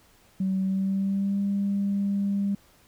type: tone with pitch glide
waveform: sine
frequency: 190.2 to 199.54 Hz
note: F#3 to G3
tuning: +48 to +31 cents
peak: -22 dBFS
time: 0.4-2.55 s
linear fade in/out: 5 ms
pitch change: +83 cents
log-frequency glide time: 0.61-1.41 s
effects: tanh soft clip ceiling -18 dBFS + pink hiss -59 dBFS RMS until 2.87 s